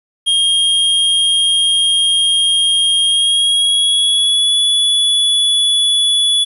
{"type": "tone with pitch glide", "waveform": "square", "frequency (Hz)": [3237, 3416], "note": ["G#7", "G#7"], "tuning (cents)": [-45, 48], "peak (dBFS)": -11, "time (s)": [0.26, 6.45], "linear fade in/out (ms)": 20, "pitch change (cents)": 93, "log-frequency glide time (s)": [3.05, 4.56], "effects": ["resampled to 32000 Hz", "8-bit"]}